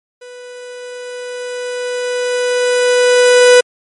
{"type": "tone with level ramp", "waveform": "45% pulse", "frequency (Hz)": 494.2, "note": "B4", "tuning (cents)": 1, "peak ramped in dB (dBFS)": [-32, -3], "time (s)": [0.21, 3.61], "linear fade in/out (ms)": 10, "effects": ["MP3 48 kbps"]}